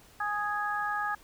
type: harmonic tone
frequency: 415.3 Hz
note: G#4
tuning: in tune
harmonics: 2 / 3 / 4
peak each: -33 / -33 / -33 dBFS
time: 0.2-1.15 s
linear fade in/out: 5 ms
effects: pink hiss -57 dBFS RMS until 1.23 s